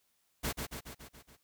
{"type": "noise with echo", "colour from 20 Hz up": "pink", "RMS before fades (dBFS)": -34, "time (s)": [0.43, 0.53], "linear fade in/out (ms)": 20, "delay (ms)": 140, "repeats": 6, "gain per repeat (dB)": -4, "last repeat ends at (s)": 1.37, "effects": ["white hiss -75 dBFS RMS until 1.43 s"]}